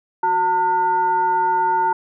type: tone with frequency modulation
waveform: sine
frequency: 904 Hz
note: A5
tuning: 47 cents sharp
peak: -15 dBFS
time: 0.23-1.93 s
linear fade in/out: 5 ms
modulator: 534 Hz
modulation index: 0.48
effects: none